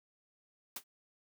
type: noise with exponential decay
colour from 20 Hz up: white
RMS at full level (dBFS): -35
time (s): 0.76-0.84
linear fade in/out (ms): 5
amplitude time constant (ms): 16
effects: high-pass 200 Hz 12 dB/octave